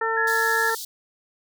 harmonic tone, 450.2 Hz, A4, 40 cents sharp, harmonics 1 / 2 / 3 / 4, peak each -27 / -27 / -27 / -27 dBFS, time 0.01-0.75 s, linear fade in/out 5 ms
sine tone, 1694 Hz, G#6, 34 cents sharp, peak -22 dBFS, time 0.17-0.7 s, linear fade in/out 2 ms
pink high-pass noise, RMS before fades -34 dBFS, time 0.27-0.85 s, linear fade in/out 5 ms, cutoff 3700 Hz, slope 48 dB/octave
effects none

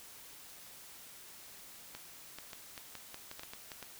clicks, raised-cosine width 0.2 ms, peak -27 dBFS, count 12, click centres 1.95 / 2.386 / 2.532 / 2.778 / 2.953 / 3.144 / 3.314 / 3.395 / 3.434 / 3.535 / 3.718 / 3.827 s, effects white hiss -53 dBFS RMS until 3.99 s

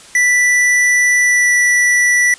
square tone with pitch glide, 1973 to 1961.6 Hz, B6 to B6, -2 to -12 cents, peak -10 dBFS, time 0.15-2.34 s, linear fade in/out 2 ms, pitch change -10 cents, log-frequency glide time 1.23-1.53 s, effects white hiss -39 dBFS RMS until 2.38 s + resampled to 22050 Hz

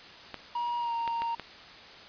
clicks, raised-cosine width 0.3 ms, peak -20 dBFS, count 4, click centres 0.343 / 1.077 / 1.22 / 1.397 s
triangle tone with pitch glide, 954 to 927.9 Hz, A#5 to A#5, +40 to -8 cents, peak -27 dBFS, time 0.55-1.35 s, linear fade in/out 5 ms, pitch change -48 cents, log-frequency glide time 0.79-0.94 s
effects white hiss -48 dBFS RMS until 2.08 s + resampled to 11025 Hz

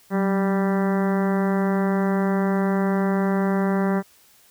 harmonic tone with a mistuned harmonic, 196 Hz, G3, in tune, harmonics 1 / 2 / 3 / 4 / 5 / 6 / 7 / 8 / 9 / 10, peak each -20 / -26 / -30 / -32 / -34 / -36 / -37 / -38 / -39 / -40 dBFS, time 0.1-4.03 s, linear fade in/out 50 ms, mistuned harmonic 1, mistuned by -50 cents, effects white hiss -55 dBFS RMS until 4.5 s

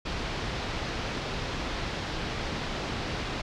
pink low-pass noise, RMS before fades -33 dBFS, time 0.05-3.42 s, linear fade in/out 10 ms, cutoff 5000 Hz, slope 24 dB/octave, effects none

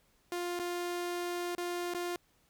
sawtooth tone with dropouts, 351.2 Hz, F4, 10 cents sharp, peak -30 dBFS, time 0.32-2.16 s, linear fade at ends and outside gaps 1 ms, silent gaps 0.592-0.597 / 1.551-1.58 / 1.937-1.947 s, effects pink hiss -70 dBFS RMS until 2.49 s

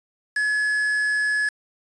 triangle tone with quantisation, 1701 Hz, G#6, 41 cents sharp, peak -18 dBFS, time 0.36-1.49 s, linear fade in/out 5 ms, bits 5, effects resampled to 22050 Hz

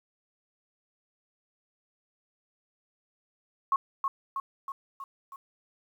sine tone with echo, 1091 Hz, C#6, 28 cents flat, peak -21 dBFS, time 3.72-3.76 s, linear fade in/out 2 ms, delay 320 ms, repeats 5, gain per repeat -4 dB, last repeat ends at 5.36 s, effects 10-bit

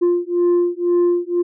sine beating tone pair, 349.2 / 351.2 Hz, F4 / F4, 0 / +10 cents, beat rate 2 Hz, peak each -15 dBFS, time 0.01-1.43 s, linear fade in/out 20 ms, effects tanh soft clip ceiling -11 dBFS

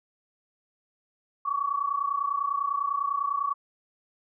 sine tone pair together, 1114 / 1144 Hz, C#6 / D6, +8 / -46 cents, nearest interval unison, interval 46 cents, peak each -28 dBFS, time 1.45-3.54 s, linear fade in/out 10 ms, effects none

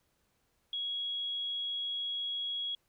sine tone, 3322 Hz, G#7, in tune, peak -33 dBFS, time 0.73-2.75 s, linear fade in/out 2 ms, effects pink hiss -75 dBFS RMS until 2.88 s

